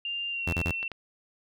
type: tone with pitch glide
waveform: sine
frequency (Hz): 2794 to 2704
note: F7 to E7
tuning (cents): 0 to +43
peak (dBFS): -30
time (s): 0.05-0.88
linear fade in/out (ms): 2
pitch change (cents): -57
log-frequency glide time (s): 0.3-0.5
type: tone bursts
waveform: sawtooth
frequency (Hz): 85.5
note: F2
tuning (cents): -36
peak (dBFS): -23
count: 3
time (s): 0.47-0.714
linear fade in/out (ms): 5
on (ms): 60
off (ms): 32
type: clicks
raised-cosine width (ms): 0.3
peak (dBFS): -23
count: 2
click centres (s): 0.829 / 0.917
effects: none